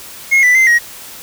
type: tone with pitch steps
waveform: triangle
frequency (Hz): 2158 / 1984 / 2074 / 1891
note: C#7 / B6 / C7 / A#6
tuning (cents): -47 / +7 / -16 / +24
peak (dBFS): -5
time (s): 0.31-0.79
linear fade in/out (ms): 20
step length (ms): 120
effects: white hiss -33 dBFS RMS until 1.22 s

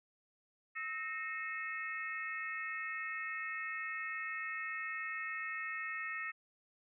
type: harmonic tone with a mistuned harmonic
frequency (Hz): 432.5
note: A4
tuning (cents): -30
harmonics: 3 / 4 / 5 / 6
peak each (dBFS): -45 / -41 / -44 / -47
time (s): 0.75-6.32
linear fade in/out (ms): 20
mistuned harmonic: 4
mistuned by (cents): +110
effects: none

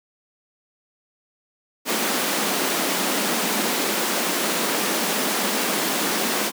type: high-pass noise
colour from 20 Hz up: pink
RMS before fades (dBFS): -23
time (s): 1.85-6.52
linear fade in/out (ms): 50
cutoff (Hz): 190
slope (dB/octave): 48
effects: none

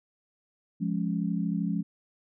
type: chord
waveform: sine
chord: Db major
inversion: first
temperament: equal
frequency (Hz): 174.61 / 207.7 / 277.2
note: F3 / Ab3 / Db4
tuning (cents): 0 / 0 / 0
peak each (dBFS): -29 / -30 / -34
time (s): 0.8-1.83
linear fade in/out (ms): 20
effects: none

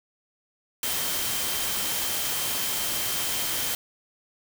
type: tone in noise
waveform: sine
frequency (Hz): 3139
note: G7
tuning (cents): +2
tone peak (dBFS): -37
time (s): 0.83-3.75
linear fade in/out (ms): 2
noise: white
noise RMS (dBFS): -28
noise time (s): 0.83-3.75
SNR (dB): -12
effects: none

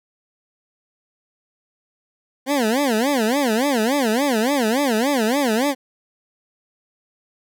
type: tone with vibrato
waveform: 20% pulse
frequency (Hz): 250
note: B3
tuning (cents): +21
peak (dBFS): -12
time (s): 2.46-5.75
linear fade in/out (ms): 50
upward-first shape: sine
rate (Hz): 3.5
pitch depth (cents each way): 270
effects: none

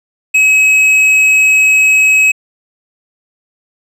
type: tone with tanh clipping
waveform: sine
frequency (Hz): 2557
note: D#7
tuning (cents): +47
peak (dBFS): -7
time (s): 0.34-2.32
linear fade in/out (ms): 10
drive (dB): 8
effects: resampled to 32000 Hz

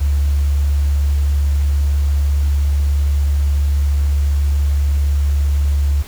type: tone with quantisation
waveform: sine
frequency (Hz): 71.4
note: D2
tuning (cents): -48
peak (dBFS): -12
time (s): 0-6.03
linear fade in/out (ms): 20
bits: 7
effects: pink hiss -38 dBFS RMS until 6.07 s

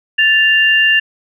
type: tone pair together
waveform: sine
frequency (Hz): 1757 / 2789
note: A6 / F7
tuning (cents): -3 / -3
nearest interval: minor sixth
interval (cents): 800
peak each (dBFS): -11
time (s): 0.18-1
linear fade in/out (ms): 10
effects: none

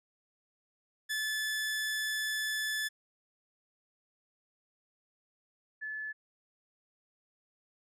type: tone pair in turn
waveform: sawtooth / sine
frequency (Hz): 1735 / 1728.5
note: A6 / A6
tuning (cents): -25 / -31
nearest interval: unison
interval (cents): 6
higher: first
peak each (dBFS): -28 / -36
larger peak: first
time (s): 1.09-2.89 / 5.81-6.13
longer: first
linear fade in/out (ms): 20
effects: resampled to 32000 Hz

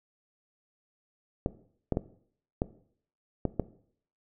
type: clicks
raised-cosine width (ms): 2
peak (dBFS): -13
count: 6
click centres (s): 1.461 / 1.923 / 1.971 / 2.619 / 3.453 / 3.597
effects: noise-tail reverb RT60 0.6 s tail -17 dB re dry

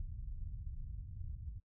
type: low-pass noise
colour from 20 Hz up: pink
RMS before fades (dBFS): -44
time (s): 0-1.6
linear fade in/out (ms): 5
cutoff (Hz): 110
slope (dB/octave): 24
effects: noise-tail reverb RT60 0.1 s tail -20 dB re dry

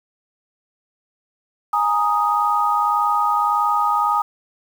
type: chord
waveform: sine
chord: Ab suspended second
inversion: none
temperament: equal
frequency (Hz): 830.6 / 932.3 / 1244.5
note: Ab5 / Bb5 / Eb6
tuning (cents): 0 / 0 / 0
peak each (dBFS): -21 / -22 / -18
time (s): 1.73-4.22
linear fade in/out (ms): 5
effects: 7-bit

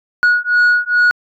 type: beating tone pair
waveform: sine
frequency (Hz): 1454 / 1456.4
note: F#6 / F#6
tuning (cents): -31 / -28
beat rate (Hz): 2.4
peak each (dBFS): -11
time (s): 0.23-1.11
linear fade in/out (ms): 0
effects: tanh soft clip ceiling -7 dBFS

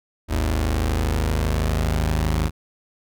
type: tone pair together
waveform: sawtooth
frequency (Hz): 52.59 / 78.8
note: G#1 / D#2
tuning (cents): +22 / +23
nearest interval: perfect fifth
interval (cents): 701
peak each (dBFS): -18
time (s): 0.28-2.51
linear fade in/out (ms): 50
effects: none

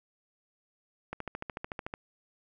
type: click train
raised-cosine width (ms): 0.5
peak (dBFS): -21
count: 12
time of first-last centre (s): 1.13-1.939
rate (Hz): 13.6
effects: none

